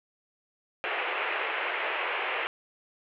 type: band-pass noise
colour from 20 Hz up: white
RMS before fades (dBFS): -31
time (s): 0.84-2.47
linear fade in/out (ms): 0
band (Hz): 370 to 2800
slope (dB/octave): 48
effects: none